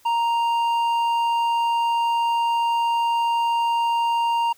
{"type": "tone with hard clipping", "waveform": "sine", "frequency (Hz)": 932.3, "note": "A#5", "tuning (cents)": 0, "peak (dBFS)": -20, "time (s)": [0.05, 4.53], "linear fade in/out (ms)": 10, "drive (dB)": 6, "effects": ["white hiss -56 dBFS RMS until 4.57 s"]}